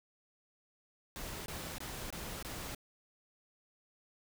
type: noise bursts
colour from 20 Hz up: pink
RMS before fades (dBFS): -43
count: 5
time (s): 1.16-2.748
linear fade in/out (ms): 0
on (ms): 300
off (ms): 22
effects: none